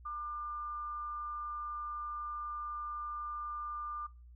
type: tone with amplitude modulation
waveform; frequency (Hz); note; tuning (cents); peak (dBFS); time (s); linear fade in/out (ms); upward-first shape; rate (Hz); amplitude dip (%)
sine; 1196; D6; +31; -36; 0.05-4.07; 10; sine; 267; 30
effects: noise-tail reverb RT60 0.4 s tail -25 dB re dry + added 60 Hz sine -52 dBFS peak until 4.35 s